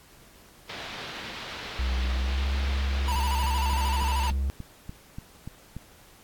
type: low-pass noise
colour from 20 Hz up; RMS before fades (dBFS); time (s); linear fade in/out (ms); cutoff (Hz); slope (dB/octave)
white; -39; 0.69-4.31; 5; 4000; 24
type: tone with pitch glide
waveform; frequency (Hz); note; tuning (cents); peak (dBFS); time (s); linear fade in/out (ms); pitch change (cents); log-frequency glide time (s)
triangle; 63.2 to 67.74; B1 to C#2; +41 to -39; -22; 1.79-4.5; 0; +120; 2.14-2.46
type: tone with vibrato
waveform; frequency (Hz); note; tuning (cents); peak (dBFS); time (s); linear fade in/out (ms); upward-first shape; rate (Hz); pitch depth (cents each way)
square; 938; A#5; +11; -29; 3.08-4.3; 0; square; 13; 74
type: click train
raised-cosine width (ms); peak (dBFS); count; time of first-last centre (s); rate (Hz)
5; -24; 10; 3.15-5.766; 3.44
effects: pink hiss -54 dBFS RMS until 6.23 s + AAC 64 kbps